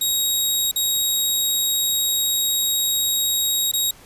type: tone with dropouts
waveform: 15% pulse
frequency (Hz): 3788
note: A#7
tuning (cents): +27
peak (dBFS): -11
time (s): 0.01-3.91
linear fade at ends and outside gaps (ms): 5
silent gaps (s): 0.714-0.759 / 3.716-3.735
effects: pink hiss -47 dBFS RMS until 4.05 s + resampled to 32000 Hz